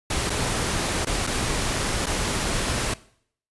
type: noise with dropouts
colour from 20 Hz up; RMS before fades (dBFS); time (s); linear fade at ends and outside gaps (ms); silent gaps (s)
pink; -25; 0.1-2.94; 5; 0.297-0.301 / 1.05-1.068 / 1.268-1.272 / 2.06-2.066
effects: noise-tail reverb RT60 0.6 s tail -19 dB re dry + resampled to 24000 Hz